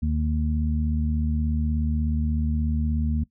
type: harmonic tone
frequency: 76.6 Hz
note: D#2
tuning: 27 cents flat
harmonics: 1 / 2 / 3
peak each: -23 / -31 / -27 dBFS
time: 0.02-3.24 s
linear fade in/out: 10 ms
effects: noise-tail reverb RT60 0.1 s tail -19 dB re dry